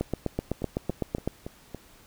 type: two click trains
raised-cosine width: 2 ms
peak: -22 / -13 dBFS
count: 5 / 11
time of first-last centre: 0.62-1.747 / 0.01-1.276 s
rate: 3.55 / 7.9 Hz
effects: pink hiss -55 dBFS RMS until 2.06 s